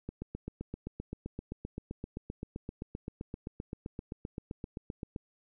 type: click train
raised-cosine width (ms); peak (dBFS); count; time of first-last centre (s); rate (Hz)
3; -25; 40; 0.09-5.162; 7.69
effects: none